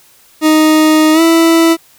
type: tone with pitch glide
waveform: 40% pulse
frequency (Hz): 311.1 to 329.6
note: D#4 to E4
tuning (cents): 0 to 0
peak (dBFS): -5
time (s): 0.41-1.77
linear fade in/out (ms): 50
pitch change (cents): +100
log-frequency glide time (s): 1.13-1.21
effects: white hiss -46 dBFS RMS until 1.98 s